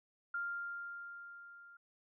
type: tone with level ramp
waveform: sine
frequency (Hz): 1396.9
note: F6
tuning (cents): 0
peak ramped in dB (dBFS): -35 to -55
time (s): 0.34-1.77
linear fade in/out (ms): 5
effects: none